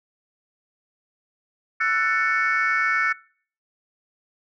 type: chord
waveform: sine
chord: F# minor seventh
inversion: third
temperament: just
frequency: 1332 / 1480 / 1776 / 2220 Hz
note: E6 / F#6 / A6 / C#7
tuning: +18 / 0 / +16 / +2 cents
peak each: -24 dBFS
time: 1.8-3.13 s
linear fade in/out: 10 ms
effects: noise-tail reverb RT60 0.5 s tail -23 dB re dry + tanh soft clip ceiling -12 dBFS